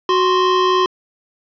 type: tone pair together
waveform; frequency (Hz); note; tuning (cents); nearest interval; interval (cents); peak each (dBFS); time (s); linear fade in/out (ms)
square; 370 / 1046.5; F#4 / C6; 0 / 0; octave + tritone; 1800; -16; 0.09-0.86; 2
effects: resampled to 11025 Hz + 8-bit